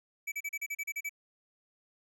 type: tone bursts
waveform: square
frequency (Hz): 2300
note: D7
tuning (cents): -37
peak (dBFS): -34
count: 10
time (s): 0.27-1.094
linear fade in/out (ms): 10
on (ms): 50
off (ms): 36
effects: none